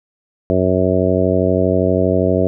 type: harmonic tone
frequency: 92.5 Hz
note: F#2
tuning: in tune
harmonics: 1 / 2 / 3 / 4 / 5 / 6 / 7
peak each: -20 / -20 / -20 / -20 / -20 / -20 / -20 dBFS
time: 0.5-2.47 s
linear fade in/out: 0 ms
effects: none